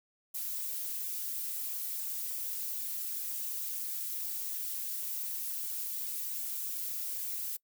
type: noise with flanger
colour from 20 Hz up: violet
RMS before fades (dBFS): -37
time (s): 0.34-7.57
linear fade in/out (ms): 10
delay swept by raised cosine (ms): 1.5 to 6.9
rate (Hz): 2.8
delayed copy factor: -1
effects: noise-tail reverb RT60 0.1 s tail -24 dB re dry